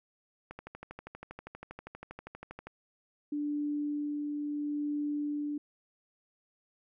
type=click train; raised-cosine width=0.5 ms; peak=-28 dBFS; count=28; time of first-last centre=0.51-2.67 s; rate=12.5 Hz
type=tone with tremolo; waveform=sine; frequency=293.7 Hz; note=D4; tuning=in tune; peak=-30 dBFS; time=3.32-5.58 s; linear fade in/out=5 ms; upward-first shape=sine; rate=0.74 Hz; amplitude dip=25%
effects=none